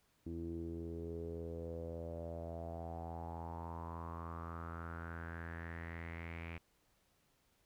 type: tone with low-pass filter sweep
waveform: sawtooth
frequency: 83.5 Hz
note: E2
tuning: 23 cents sharp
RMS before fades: -45 dBFS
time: 0.26-6.58 s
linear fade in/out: 5 ms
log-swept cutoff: 310 to 2400 Hz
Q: 6.3
effects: pink hiss -75 dBFS RMS until 7.65 s